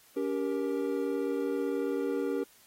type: chord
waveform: triangle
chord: G diminished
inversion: second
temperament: just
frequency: 282.2 / 392 / 470.4 Hz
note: Db4 / G4 / Bb4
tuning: +31 / 0 / +16 cents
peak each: -31 dBFS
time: 0.16-2.44 s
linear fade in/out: 10 ms
effects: white hiss -60 dBFS RMS until 2.66 s + AAC 48 kbps